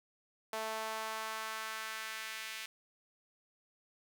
sawtooth tone with high-pass filter sweep, 220 Hz, A3, in tune, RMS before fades -41 dBFS, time 0.53-2.66 s, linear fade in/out 2 ms, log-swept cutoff 680 to 2300 Hz, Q 1.5, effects none

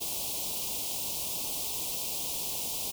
white band-stop noise, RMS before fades -34 dBFS, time 0-2.92 s, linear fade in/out 20 ms, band 1000 to 2600 Hz, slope 48 dB/octave, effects none

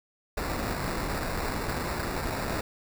pink noise with sample-and-hold, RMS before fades -31 dBFS, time 0.37-2.61 s, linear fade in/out 5 ms, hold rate 3150 Hz, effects none

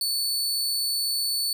sawtooth tone, 4466 Hz, C#8, 12 cents sharp, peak -21 dBFS, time 0.01-1.53 s, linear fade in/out 2 ms, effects none

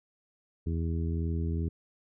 harmonic tone, 82.41 Hz, E2, in tune, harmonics 1 / 2 / 3 / 4 / 5, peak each -29 / -35 / -39 / -41 / -43 dBFS, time 0.66-1.69 s, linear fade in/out 10 ms, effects none

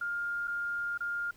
sine tone with dropouts, 1408 Hz, F6, 14 cents sharp, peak -31 dBFS, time 0.01-1.31 s, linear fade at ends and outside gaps 5 ms, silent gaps 0.474-0.478 / 0.977-1.005 s, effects pink hiss -61 dBFS RMS until 1.36 s

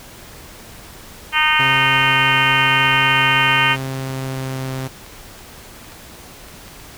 harmonic tone, 307.8 Hz, D#4, 19 cents flat, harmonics 3 / 4 / 5 / 6 / 7 / 8 / 9 / 10, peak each -21 / -21 / -21 / -21 / -21 / -21 / -21 / -21 dBFS, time 1.32-3.77 s, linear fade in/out 50 ms
sawtooth tone with pitch glide, 133.2 to 131.59 Hz, C3 to C3, +31 to +10 cents, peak -19 dBFS, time 1.59-4.88 s, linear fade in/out 10 ms, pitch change -21 cents, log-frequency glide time 3.82-4.68 s
clicks, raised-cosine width 0.2 ms, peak -24 dBFS, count 10, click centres 3.536 / 3.693 / 4.507 / 5.064 / 5.391 / 5.845 / 5.921 / 6.485 / 6.68 / 6.8 s
effects pink hiss -39 dBFS RMS until 6.97 s

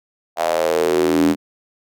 square tone with high-pass filter sweep, 41 Hz, E1, 9 cents flat, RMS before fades -17 dBFS, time 0.36-1.36 s, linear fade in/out 50 ms, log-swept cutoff 710 to 250 Hz, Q 5.5, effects none

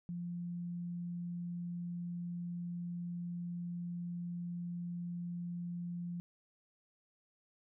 sine tone, 174 Hz, F3, 6 cents flat, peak -38 dBFS, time 0.09-6.2 s, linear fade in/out 0 ms, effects none

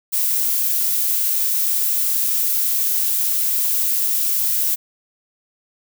violet noise, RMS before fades -19 dBFS, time 0.12-4.76 s, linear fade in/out 20 ms, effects none

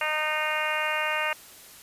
harmonic tone with a mistuned harmonic, 307.1 Hz, D#4, 23 cents flat, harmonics 2 / 3 / 4 / 5 / 6 / 7 / 8 / 9, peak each -33 / -33 / -33 / -33 / -33 / -33 / -33 / -33 dBFS, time 0.01-1.33 s, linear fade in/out 2 ms, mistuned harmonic 9, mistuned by +15 cents, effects white hiss -48 dBFS RMS until 1.82 s + resampled to 32000 Hz

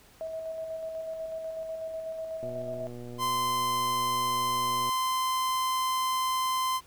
sine tone with tremolo, 645 Hz, E5, 38 cents flat, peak -32 dBFS, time 0.21-2.87 s, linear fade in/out 0 ms, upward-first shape square, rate 8.1 Hz, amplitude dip 30%
click train, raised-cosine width 2 ms, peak -30 dBFS, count 299, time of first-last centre 2.43-4.893 s, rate 121 Hz
45% pulse tone, 1035 Hz, C6, 19 cents flat, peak -26 dBFS, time 3.18-6.81 s, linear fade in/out 50 ms
effects pink hiss -57 dBFS RMS until 6.86 s

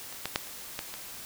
clicks, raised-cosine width 0.2 ms, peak -26 / -13 / -8 / -28 / -15 / -21 dBFS, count 6, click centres 0.126 / 0.256 / 0.359 / 0.47 / 0.791 / 0.94 s, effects white hiss -43 dBFS RMS until 1.25 s

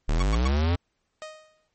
square linear sweep, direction up, 34.65 to 89.4 Hz, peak -21 dBFS, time 0.08-0.76 s, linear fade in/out 10 ms
sawtooth tone bursts, 1117 Hz, C#6, 13 cents sharp, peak -24 dBFS, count 3, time 0.2-0.478 s, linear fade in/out 5 ms, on 26 ms, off 100 ms
sawtooth tone with exponential decay, 622.3 Hz, D#5, in tune, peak -30 dBFS, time 1.22-1.68 s, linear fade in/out 0 ms, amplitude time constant 100 ms
effects pink hiss -75 dBFS RMS until 1.74 s + MP3 32 kbps

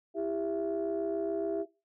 sine tone cluster, 330.8 / 397.9 / 664 Hz, E4 / G4 / E5, +6 / +26 / +12 cents, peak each -34 / -32 / -34 dBFS, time 0.14-1.66 s, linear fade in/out 50 ms, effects noise-tail reverb RT60 0.3 s tail -22 dB re dry + tanh soft clip ceiling -23 dBFS

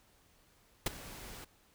pink noise with ADSR envelope, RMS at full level -29 dBFS, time 0.86-1.45 s, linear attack 4 ms, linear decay 19 ms, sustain -19 dB, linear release 12 ms, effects pink hiss -67 dBFS RMS until 1.74 s

